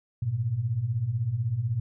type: beating tone pair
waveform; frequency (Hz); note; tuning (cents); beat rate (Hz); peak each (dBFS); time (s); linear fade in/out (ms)
sine; 103.83 / 119.83; G#2 / A#2; 0 / +48; 16; -31 / -26; 0.22-1.8; 5
effects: none